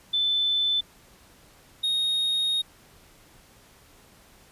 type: tone pair in turn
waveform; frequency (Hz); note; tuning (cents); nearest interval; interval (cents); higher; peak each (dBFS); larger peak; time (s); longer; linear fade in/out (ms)
sine / triangle; 3520 / 3729; A7 / A#7; 0 / 0; minor second; 100; second; -21; neither; 0.13-0.81 / 1.83-2.62; second; 10
effects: pink hiss -55 dBFS RMS until 4.51 s + resampled to 32000 Hz